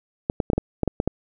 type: clicks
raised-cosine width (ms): 2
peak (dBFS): -7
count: 9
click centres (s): 0.299 / 0.402 / 0.501 / 0.533 / 0.58 / 0.833 / 0.877 / 1.001 / 1.076
effects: none